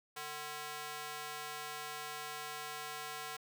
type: tone with high-pass filter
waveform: square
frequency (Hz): 150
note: D3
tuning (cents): +37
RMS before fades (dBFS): -44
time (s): 0.16-3.37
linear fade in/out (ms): 10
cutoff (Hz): 940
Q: 0.8
effects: none